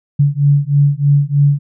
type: beating tone pair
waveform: sine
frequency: 141.5 / 144.7 Hz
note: C#3 / D3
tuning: +36 / -25 cents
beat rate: 3.2 Hz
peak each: -12 dBFS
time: 0.19-1.59 s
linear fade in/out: 10 ms
effects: none